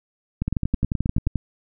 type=two click trains; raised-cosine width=5 ms; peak=-10 / -10 dBFS; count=9 / 11; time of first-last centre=0.42-1.272 / 0.48-1.357 s; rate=9.39 / 11.4 Hz; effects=none